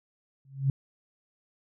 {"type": "tone with exponential growth", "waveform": "sine", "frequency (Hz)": 136.1, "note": "C#3", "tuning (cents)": -31, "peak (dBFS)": -18, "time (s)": [0.45, 0.7], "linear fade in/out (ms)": 2, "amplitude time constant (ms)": 54, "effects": []}